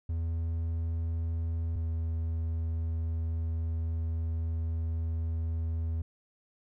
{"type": "tone pair in turn", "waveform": "triangle", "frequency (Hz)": [82.41, 81.65], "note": ["E2", "E2"], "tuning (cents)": [0, -16], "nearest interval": "unison", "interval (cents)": 16, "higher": "first", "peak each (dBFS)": -27, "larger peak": "neither", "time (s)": [[0.09, 1.76], [1.76, 6.02]], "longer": "second", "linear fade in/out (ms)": 5, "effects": []}